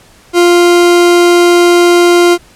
40% pulse tone, 349.2 Hz, F4, in tune, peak -3 dBFS, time 0.33-2.38 s, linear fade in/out 50 ms, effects pink hiss -42 dBFS RMS until 2.55 s + low-pass 11000 Hz 12 dB/octave

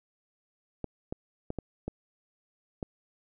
clicks, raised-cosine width 2 ms, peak -20 dBFS, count 6, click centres 0.843 / 1.125 / 1.504 / 1.587 / 1.88 / 2.828 s, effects none

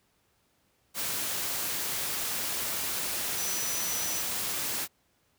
sine tone in noise, 5920 Hz, F#8, in tune, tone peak -34 dBFS, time 3.35-4.24 s, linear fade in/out 50 ms, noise white, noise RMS -32 dBFS, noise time 0.94-4.88 s, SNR -5 dB, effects pink hiss -70 dBFS RMS until 5.38 s + high-pass 60 Hz 12 dB/octave

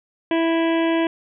harmonic tone with a mistuned harmonic, 329.6 Hz, E4, in tune, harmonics 1 / 2 / 3 / 5 / 6 / 7 / 8 / 9 / 10, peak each -18 / -24 / -28 / -32 / -34 / -35 / -36 / -37 / -38 dBFS, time 0.31-1.07 s, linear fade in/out 2 ms, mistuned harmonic 7, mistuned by +19 cents, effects none

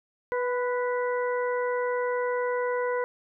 harmonic tone with a mistuned harmonic, 492 Hz, B4, 7 cents flat, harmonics 1 / 2 / 3 / 4, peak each -26 / -32 / -36 / -38 dBFS, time 0.32-3.04 s, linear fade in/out 0 ms, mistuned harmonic 2, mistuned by +20 cents, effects none

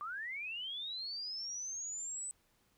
sine linear sweep, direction up, 1150 to 8100 Hz, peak -39 dBFS, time 0.01-2.31 s, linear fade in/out 0 ms, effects pink hiss -73 dBFS RMS until 2.77 s

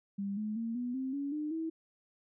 sine tone with pitch steps, 199.1 / 213.4 / 228.7 / 245.1 / 262.7 / 281.6 / 301.8 / 323.4 Hz, G3 / G#3 / A#3 / B3 / C4 / C#4 / D4 / E4, +27 / +47 / -33 / -13 / +7 / +27 / +47 / -33 cents, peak -33 dBFS, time 0.18-1.7 s, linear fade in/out 10 ms, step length 190 ms, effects none

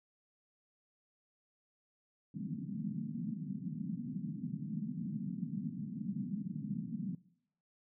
pink band-pass noise, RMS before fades -40 dBFS, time 2.34-7.15 s, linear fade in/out 2 ms, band 150 to 240 Hz, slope 48 dB/octave, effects noise-tail reverb RT60 0.7 s tail -20 dB re dry

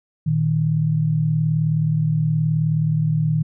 sine tone pair together, 116.54 / 155.56 Hz, A#2 / D#3, 0 / 0 cents, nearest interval perfect fourth, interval 500 cents, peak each -23 / -17 dBFS, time 0.26-3.43 s, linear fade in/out 10 ms, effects none

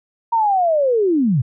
sine linear sweep, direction down, 942 to 110 Hz, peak -13 dBFS, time 0.32-1.42 s, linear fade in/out 10 ms, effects none

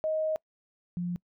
sine tone pair in turn, 627 / 175.95 Hz, D#5 / F3, +13 / +13 cents, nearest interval octave + minor seventh, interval 2200 cents, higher first, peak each -26 / -29 dBFS, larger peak first, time 0.04-0.36 / 0.97-1.16 s, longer first, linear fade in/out 0 ms, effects noise-tail reverb RT60 0.1 s tail -25 dB re dry

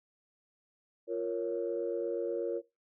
sine chord, Bb minor, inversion second, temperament equal, 349.2 / 466.2 / 554.4 Hz, F4 / Bb4 / Db5, 0 / 0 / 0 cents, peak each -35 / -33 / -36 dBFS, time 1.07-2.62 s, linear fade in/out 50 ms, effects noise-tail reverb RT60 0.2 s tail -17 dB re dry + tanh soft clip ceiling -22 dBFS

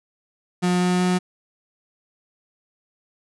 35% pulse tone with pitch steps, 179.2 / 180.24 / 181.28 Hz, F3 / F#3 / F#3, +45 / -45 / -35 cents, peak -16 dBFS, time 0.62-1.19 s, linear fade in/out 20 ms, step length 190 ms, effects resampled to 24000 Hz

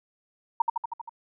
sine tone with echo, 929 Hz, A#5, 6 cents flat, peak -17 dBFS, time 0.6-0.62 s, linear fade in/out 5 ms, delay 79 ms, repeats 6, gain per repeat -3 dB, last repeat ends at 1.094 s, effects none

